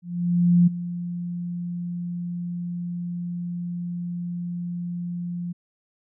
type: tone with ADSR envelope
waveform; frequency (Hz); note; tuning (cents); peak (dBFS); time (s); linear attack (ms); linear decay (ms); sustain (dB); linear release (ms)
sine; 174.61; F3; 0; -12; 0.02-5.53; 650; 13; -15; 15
effects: none